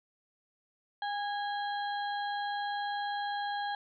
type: harmonic tone with a mistuned harmonic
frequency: 815 Hz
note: G#5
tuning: 33 cents flat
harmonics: 1 / 2 / 4 / 5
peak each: -33 / -39 / -45 / -47 dBFS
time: 1.02-3.75 s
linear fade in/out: 2 ms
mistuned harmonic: 2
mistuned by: +21 cents
effects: none